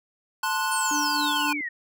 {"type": "chord", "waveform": "square", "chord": "F# diminished", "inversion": "first", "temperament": "equal with one note detuned", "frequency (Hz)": [880, 1046.5, 1469.8], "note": ["A5", "C6", "F#6"], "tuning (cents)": [0, 0, -12], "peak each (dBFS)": -29, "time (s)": [0.43, 1.53], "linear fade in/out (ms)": 5}
{"type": "exponential sweep", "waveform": "sine", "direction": "down", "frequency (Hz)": [9400, 1826], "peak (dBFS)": -28, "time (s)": [0.71, 1.69], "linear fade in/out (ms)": 10}
{"type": "tone with tremolo", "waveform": "sine", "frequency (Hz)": 293.7, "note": "D4", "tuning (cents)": 0, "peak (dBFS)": -28, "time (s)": [0.91, 1.61], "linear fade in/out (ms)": 2, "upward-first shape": "sine", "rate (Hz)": 3.8, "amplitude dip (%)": 50}
{"effects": []}